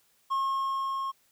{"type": "tone with level ramp", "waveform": "triangle", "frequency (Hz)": 1080, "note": "C#6", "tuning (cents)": -45, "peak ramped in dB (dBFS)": [-23, -28], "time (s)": [0.3, 1.12], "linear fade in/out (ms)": 20, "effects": ["white hiss -67 dBFS RMS until 1.31 s"]}